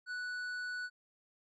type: tone with tanh clipping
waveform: sine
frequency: 1480 Hz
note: F#6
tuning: in tune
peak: -39 dBFS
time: 0.06-0.9 s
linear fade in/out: 50 ms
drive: 11 dB
effects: low-pass 7000 Hz 12 dB/octave